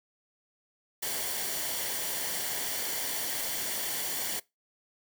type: noise with comb filter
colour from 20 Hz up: white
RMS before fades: -33 dBFS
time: 1.02-4.4 s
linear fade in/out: 10 ms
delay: 0.78 ms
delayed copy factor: -0.5
effects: noise-tail reverb RT60 0.2 s tail -22 dB re dry